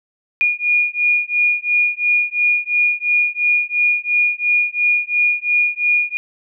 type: beating tone pair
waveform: sine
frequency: 2436 / 2438.9 Hz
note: D#7 / D#7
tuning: -37 / -35 cents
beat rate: 2.9 Hz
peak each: -17 dBFS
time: 0.41-6.17 s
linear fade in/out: 0 ms
effects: none